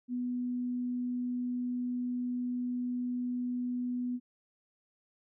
sine tone, 246.9 Hz, B3, in tune, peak -31 dBFS, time 0.08-4.2 s, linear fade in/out 50 ms, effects none

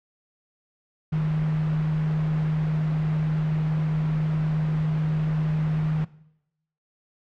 sine tone in noise, 155.56 Hz, D#3, in tune, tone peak -21 dBFS, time 1.12-6.05 s, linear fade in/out 10 ms, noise pink, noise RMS -37 dBFS, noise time 1.12-6.05 s, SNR +13 dB, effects noise-tail reverb RT60 0.8 s tail -19 dB re dry + low-pass 2000 Hz 12 dB/octave

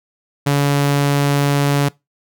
sawtooth tone, 142.3 Hz, C#3, 46 cents sharp, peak -9 dBFS, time 0.46-1.89 s, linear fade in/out 10 ms, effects noise-tail reverb RT60 0.2 s tail -22 dB re dry

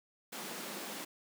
pink high-pass noise, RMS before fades -43 dBFS, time 0.32-1.05 s, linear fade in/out 10 ms, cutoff 180 Hz, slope 48 dB/octave, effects none

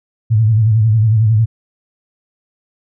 sine tone with vibrato, 110 Hz, A2, in tune, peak -8 dBFS, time 0.3-1.46 s, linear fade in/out 20 ms, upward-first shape sine, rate 11 Hz, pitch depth 85 cents each way, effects none

